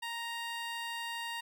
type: tone with notch filter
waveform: 15% pulse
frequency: 932.3 Hz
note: A#5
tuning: in tune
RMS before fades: -39 dBFS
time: 0.02-1.41 s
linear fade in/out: 10 ms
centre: 11000 Hz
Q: 1.9
effects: none